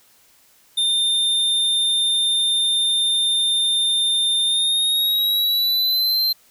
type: tone with pitch glide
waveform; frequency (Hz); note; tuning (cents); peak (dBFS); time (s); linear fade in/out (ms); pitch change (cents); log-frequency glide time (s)
square; 3612 to 4125; A7 to C8; +45 to -25; -17; 0.77-6.33; 10; +230; 4.44-6.22
effects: white hiss -55 dBFS RMS until 6.5 s